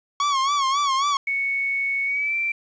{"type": "tone with vibrato", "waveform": "45% pulse", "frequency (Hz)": 1108.7, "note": "C#6", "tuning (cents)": 0, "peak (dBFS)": -19, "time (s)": [0.2, 1.17], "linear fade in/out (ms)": 2, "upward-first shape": "sine", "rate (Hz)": 3.7, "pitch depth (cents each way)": 87}
{"type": "tone with pitch glide", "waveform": "sine", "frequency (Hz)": [2217, 2346], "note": ["C#7", "D7"], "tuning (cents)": [0, -2], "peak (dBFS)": -21, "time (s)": [1.27, 2.52], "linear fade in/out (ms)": 5, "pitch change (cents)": 98, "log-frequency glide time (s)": [2.05, 2.35]}
{"effects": ["resampled to 16000 Hz", "9-bit"]}